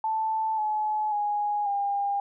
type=tone with pitch steps; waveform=sine; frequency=880 / 854 / 828.7 / 804.2 Hz; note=A5 / G#5 / G#5 / G5; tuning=0 / +48 / -4 / +44 cents; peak=-24 dBFS; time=0.04-2.2 s; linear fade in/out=2 ms; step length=540 ms; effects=none